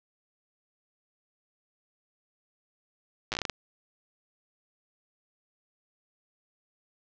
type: slowing click train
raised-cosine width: 0.2 ms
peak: -13 dBFS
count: 9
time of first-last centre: 3.32-3.497 s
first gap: 8 ms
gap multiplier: 1.28
effects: resampled to 16000 Hz + 7-bit